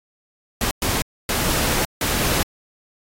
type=noise bursts at uneven times; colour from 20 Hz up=pink; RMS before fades=-21 dBFS; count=4; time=0.61-0.71 / 0.82-1.02 / 1.29-1.85 / 2.01-2.43 s; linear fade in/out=2 ms; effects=AAC 48 kbps